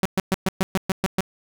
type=tone bursts; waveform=sawtooth; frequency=189.4 Hz; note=F#3; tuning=41 cents sharp; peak=-14 dBFS; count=9; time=0.03-1.206 s; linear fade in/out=0 ms; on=24 ms; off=120 ms; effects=none